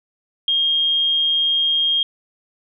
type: tone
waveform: sine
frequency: 3231 Hz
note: G#7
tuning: 48 cents flat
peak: -15 dBFS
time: 0.48-2.03 s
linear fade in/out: 2 ms
effects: none